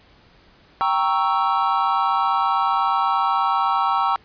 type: chord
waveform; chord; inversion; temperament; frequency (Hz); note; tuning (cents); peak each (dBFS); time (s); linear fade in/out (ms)
triangle; G diminished seventh; none; equal; 784 / 932.3 / 1108.7 / 1318.5; G5 / Bb5 / Db6 / Fb6; 0 / 0 / 0 / 0; -21; 0.81-4.16; 0
effects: pink hiss -53 dBFS RMS until 4.24 s + resampled to 11025 Hz